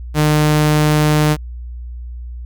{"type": "tone", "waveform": "sawtooth", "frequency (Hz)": 151.5, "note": "D#3", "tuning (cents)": -46, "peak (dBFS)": -7, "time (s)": [0.14, 1.37], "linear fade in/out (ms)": 50, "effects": ["added 60 Hz sine -26 dBFS peak until 2.45 s"]}